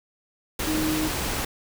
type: tone in noise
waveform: sine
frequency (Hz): 311.1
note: D#4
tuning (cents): 0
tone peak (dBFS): -24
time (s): 0.67-1.08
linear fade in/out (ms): 5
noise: pink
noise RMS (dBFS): -28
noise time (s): 0.59-1.45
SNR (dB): +1
effects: none